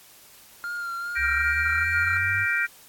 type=tone with vibrato; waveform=triangle; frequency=1396.9 Hz; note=F6; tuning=in tune; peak=-27 dBFS; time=0.64-2.17 s; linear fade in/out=0 ms; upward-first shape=sine; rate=2.5 Hz; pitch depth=29 cents each way
type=chord; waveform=sine; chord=G minor seventh; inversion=third; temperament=just; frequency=1411.2 / 1568 / 1881.6 / 2352 Hz; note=F6 / G6 / Bb6 / D7; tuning=+18 / 0 / +16 / +2 cents; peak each=-27 dBFS; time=1.15-2.67 s; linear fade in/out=20 ms
type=exponential sweep; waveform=sine; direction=up; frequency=68.4 to 101.9 Hz; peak=-32 dBFS; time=1.16-2.47 s; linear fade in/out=50 ms
effects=white hiss -51 dBFS RMS until 2.88 s + AAC 64 kbps